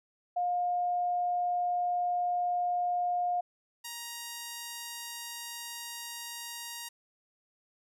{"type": "tone pair in turn", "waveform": ["sine", "5% pulse"], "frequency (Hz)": [711, 941.1], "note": ["F5", "A#5"], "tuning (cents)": [31, 16], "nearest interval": "perfect fourth", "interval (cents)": 485, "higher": "second", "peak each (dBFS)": -27, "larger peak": "neither", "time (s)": [[0.36, 3.41], [3.84, 6.89]], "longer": "neither", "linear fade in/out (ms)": 10, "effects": []}